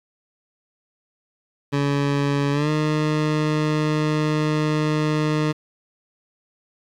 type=tone with pitch glide; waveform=20% pulse; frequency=141.9 to 152.97 Hz; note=C#3 to D#3; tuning=+41 to -29 cents; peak=-14 dBFS; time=1.72-5.53 s; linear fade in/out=20 ms; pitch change=+130 cents; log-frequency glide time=2.52-2.7 s; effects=low-pass 5000 Hz 12 dB/octave + 8-bit